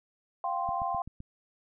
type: chord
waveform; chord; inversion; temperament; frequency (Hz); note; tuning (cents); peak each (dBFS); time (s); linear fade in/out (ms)
sine; F suspended second; none; equal with one note detuned; 698.5 / 780.4 / 1046.5; F5 / G5 / C6; 0 / -8 / 0; -33; 0.44-1.02; 2
type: click train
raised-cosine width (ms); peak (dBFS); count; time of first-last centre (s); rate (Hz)
5; -30; 5; 0.69-1.204; 7.78
effects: none